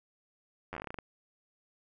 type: slowing click train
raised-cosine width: 0.5 ms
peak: -24 dBFS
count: 12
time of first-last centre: 0.73-0.987 s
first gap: 10 ms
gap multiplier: 1.16
effects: none